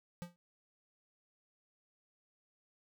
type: tone with exponential decay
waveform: square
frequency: 174.61 Hz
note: F3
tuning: in tune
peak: -38 dBFS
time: 0.22-0.36 s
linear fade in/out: 0 ms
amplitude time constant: 30 ms
effects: none